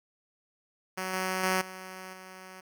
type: tone with level steps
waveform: 5% pulse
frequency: 186.8 Hz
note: F#3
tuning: 17 cents sharp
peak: -21 / -18 / -14 / -30 / -34 dBFS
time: 0.97-2.61 s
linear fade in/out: 10 ms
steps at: 1.13 / 1.43 / 1.61 / 2.13 s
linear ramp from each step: 5 ms
effects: none